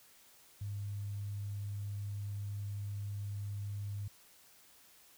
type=tone with quantisation; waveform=sine; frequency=101.6 Hz; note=G#2; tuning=38 cents flat; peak=-37 dBFS; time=0.61-4.08 s; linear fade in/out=5 ms; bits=11; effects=white hiss -62 dBFS RMS until 5.17 s